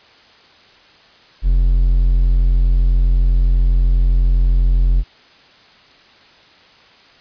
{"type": "tone", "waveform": "triangle", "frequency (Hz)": 43.83, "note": "F1", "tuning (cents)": 7, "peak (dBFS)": -8, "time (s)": [1.42, 5.04], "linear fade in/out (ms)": 50, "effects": ["white hiss -47 dBFS RMS until 7.2 s", "resampled to 11025 Hz"]}